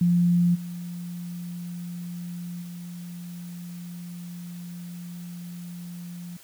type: tone with level steps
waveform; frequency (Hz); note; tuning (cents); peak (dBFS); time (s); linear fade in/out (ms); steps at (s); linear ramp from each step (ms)
sine; 174.61; F3; 0; -17 / -32 / -35; 0.01-6.37; 5; 0.54 / 2.61; 20
effects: white hiss -51 dBFS RMS until 6.43 s